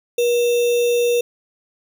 sine tone with sample-and-hold, 478.9 Hz, A#4, 47 cents sharp, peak -14 dBFS, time 0.18-1.21 s, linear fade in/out 5 ms, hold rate 3150 Hz, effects none

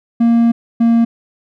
triangle tone pair in turn, 232.8 / 231.5 Hz, A#3 / A#3, -2 / -12 cents, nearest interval unison, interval 10 cents, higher first, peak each -6 dBFS, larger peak neither, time 0.2-0.52 / 0.8-1.05 s, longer first, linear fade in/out 10 ms, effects none

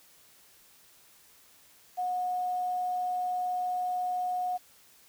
sine tone with quantisation, 727 Hz, F#5, 31 cents flat, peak -28 dBFS, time 1.97-4.58 s, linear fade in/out 20 ms, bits 9, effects white hiss -59 dBFS RMS until 5.08 s

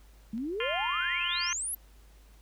sine exponential sweep, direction up, 209.2 to 11840 Hz, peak -31 dBFS, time 0.33-1.75 s, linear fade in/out 5 ms
click, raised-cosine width 0.2 ms, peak -38 dBFS, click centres 0.379 s
harmonic tone, 349.2 Hz, F4, in tune, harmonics 3 / 4 / 5 / 6 / 7 / 8 / 9, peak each -38 / -38 / -38 / -38 / -38 / -38 / -38 dBFS, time 0.6-1.53 s, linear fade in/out 2 ms
effects added 51 Hz sine -53 dBFS peak until 2.41 s + pink hiss -63 dBFS RMS until 2.41 s

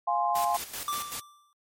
sine chord, F minor, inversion none, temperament equal, 698.5 / 830.6 / 1046.5 Hz, F5 / Ab5 / C6, 0 / 0 / 0 cents, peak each -28 dBFS, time 0.07-0.57 s, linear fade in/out 10 ms
white noise with tremolo, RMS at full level -35 dBFS, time 0.35-1.2 s, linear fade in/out 5 ms, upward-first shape square, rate 5.2 Hz, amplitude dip 65%
square tone with exponential decay, 1174.7 Hz, D6, in tune, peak -27 dBFS, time 0.88-1.53 s, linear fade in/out 1 ms, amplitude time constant 140 ms
effects MP3 64 kbps

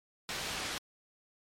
white low-pass noise, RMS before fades -38 dBFS, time 0.29-0.78 s, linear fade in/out 0 ms, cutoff 4600 Hz, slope 12 dB/octave, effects MP3 64 kbps

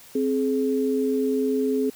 sine tone pair together, 262.8 / 423.5 Hz, C4 / G#4, +8 / +34 cents, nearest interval minor sixth, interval 826 cents, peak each -23 dBFS, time 0.15-1.9 s, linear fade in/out 5 ms, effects white hiss -48 dBFS RMS until 1.95 s

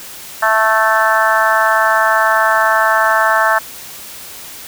harmonic tone, 220 Hz, A3, in tune, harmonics 3 / 4 / 5 / 6 / 7 / 8, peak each -17 / -17 / -17 / -17 / -17 / -17 dBFS, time 0.42-3.59 s, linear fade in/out 10 ms, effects white hiss -32 dBFS RMS until 4.67 s

